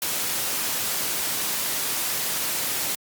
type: noise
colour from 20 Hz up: white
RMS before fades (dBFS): -26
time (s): 0.02-2.95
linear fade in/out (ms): 2
effects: high-pass 100 Hz 12 dB/octave + Opus 48 kbps